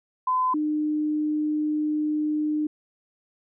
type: tone pair in turn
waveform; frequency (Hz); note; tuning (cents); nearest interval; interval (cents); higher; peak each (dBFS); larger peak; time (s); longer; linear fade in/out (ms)
sine; 1018 / 303.2; C6 / D#4; -48 / -45; octave + major sixth; 2097; first; -20 / -22; first; 0.27-0.54 / 0.54-2.67; second; 5
effects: none